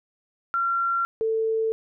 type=tone pair in turn; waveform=sine; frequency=1370 / 444.9 Hz; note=F6 / A4; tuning=-34 / +19 cents; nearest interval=octave + perfect fifth; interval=1947 cents; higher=first; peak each=-21 dBFS; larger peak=neither; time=0.54-1.05 / 1.21-1.72 s; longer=neither; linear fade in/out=0 ms; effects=none